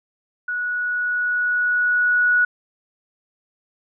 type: tone with level ramp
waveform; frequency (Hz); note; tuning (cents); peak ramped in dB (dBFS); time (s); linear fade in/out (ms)
sine; 1465; F#6; -18; -22 to -13; 0.48-2.45; 5
effects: none